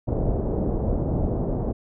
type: low-pass noise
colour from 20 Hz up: pink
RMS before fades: -24 dBFS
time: 0.07-1.73 s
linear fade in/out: 20 ms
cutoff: 630 Hz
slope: 24 dB/octave
effects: none